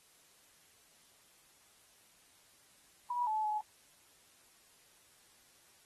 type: tone with pitch steps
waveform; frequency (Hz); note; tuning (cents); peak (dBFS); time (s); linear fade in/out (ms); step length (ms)
sine; 972 / 865 / 850; B5 / A5 / G#5; -28 / -30 / +40; -31; 3.1-3.61; 5; 170
effects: white hiss -65 dBFS RMS until 5.85 s + AAC 32 kbps